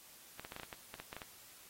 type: clicks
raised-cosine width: 0.3 ms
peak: -29 dBFS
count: 12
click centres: 0.396 / 0.449 / 0.521 / 0.564 / 0.598 / 0.633 / 0.728 / 0.941 / 1 / 1.129 / 1.166 / 1.218 s
effects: white hiss -58 dBFS RMS until 1.69 s + AAC 48 kbps